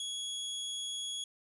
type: tone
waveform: sawtooth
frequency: 3344 Hz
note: G#7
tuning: 11 cents sharp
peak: -33 dBFS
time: 0-1.24 s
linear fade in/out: 2 ms
effects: resampled to 24000 Hz